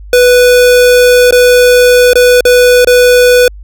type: tone with dropouts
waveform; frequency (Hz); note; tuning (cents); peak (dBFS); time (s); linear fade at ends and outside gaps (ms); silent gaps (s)
square; 493.9; B4; 0; -3; 0.13-3.48; 2; 1.309-1.324 / 2.133-2.155 / 2.408-2.452 / 2.847-2.872
effects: added 50 Hz sine -26 dBFS peak until 3.63 s